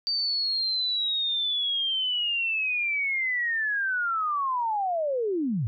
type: linear sweep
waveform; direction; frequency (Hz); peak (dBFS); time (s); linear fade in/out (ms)
sine; down; 4634 to 98; -24; 0.07-5.67; 0
effects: none